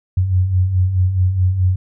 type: beating tone pair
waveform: sine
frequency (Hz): 88.6 / 93.3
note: F2 / F#2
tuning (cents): +25 / +15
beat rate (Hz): 4.7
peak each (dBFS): -21 / -13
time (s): 0.17-1.76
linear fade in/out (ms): 5
effects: none